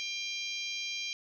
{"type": "harmonic tone", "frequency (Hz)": 796, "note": "G5", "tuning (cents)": 26, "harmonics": [3, 4, 5, 6, 7, 8], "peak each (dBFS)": [-38, -40, -42, -44, -45, -46], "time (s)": [0, 1.13], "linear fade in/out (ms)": 0, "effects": ["11-bit"]}